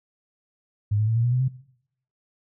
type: tone with pitch steps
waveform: sine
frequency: 103.83 / 107.93 / 112.19 / 116.61 / 121.21 / 126 / 130.97 Hz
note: G#2 / A2 / A2 / A#2 / B2 / B2 / C3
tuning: 0 / -33 / +34 / +1 / -32 / +35 / +2 cents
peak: -19 dBFS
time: 0.91-1.484 s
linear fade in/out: 10 ms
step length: 82 ms
effects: noise-tail reverb RT60 0.7 s tail -19 dB re dry